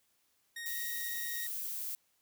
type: tone with pitch glide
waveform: sawtooth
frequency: 1864.7 to 1875.5 Hz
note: A#6 to A#6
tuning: 0 to +10 cents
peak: -37 dBFS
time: 0.56-1.47 s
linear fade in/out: 5 ms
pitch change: +10 cents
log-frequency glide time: 0.66-0.77 s
type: noise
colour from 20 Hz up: violet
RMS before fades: -39 dBFS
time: 0.66-1.95 s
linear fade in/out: 0 ms
effects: white hiss -74 dBFS RMS until 2.21 s